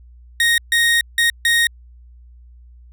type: tone bursts at uneven times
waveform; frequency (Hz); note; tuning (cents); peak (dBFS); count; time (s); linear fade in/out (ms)
30% pulse; 1864.7; A#6; 0; -10; 4; 0.4-0.58 / 0.72-1.01 / 1.18-1.3 / 1.45-1.67; 2
effects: added 60 Hz sine -41 dBFS peak until 2.92 s